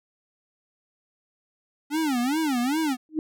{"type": "tone with vibrato", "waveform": "square", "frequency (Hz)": 277.8, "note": "C#4", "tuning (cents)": 4, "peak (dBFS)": -23, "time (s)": [1.9, 2.97], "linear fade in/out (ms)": 50, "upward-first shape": "sine", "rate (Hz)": 2.5, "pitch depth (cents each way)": 260}
{"type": "tone with exponential growth", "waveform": "sine", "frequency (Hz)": 311.8, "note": "D#4", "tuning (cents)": 4, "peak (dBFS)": -18, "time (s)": [3.09, 3.19], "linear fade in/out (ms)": 1, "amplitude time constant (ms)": 20}
{"effects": []}